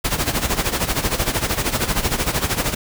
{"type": "noise with tremolo", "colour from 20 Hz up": "pink", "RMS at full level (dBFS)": -18, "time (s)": [0.04, 2.75], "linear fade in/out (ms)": 10, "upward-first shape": "sine", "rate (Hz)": 13, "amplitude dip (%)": 75, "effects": []}